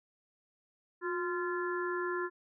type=harmonic tone with a mistuned harmonic; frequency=345.4 Hz; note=F4; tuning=19 cents flat; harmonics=1 / 3 / 4 / 5; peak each=-34 / -39 / -40 / -40 dBFS; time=1.01-2.3 s; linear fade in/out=50 ms; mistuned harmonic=1; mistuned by=+62 cents; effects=none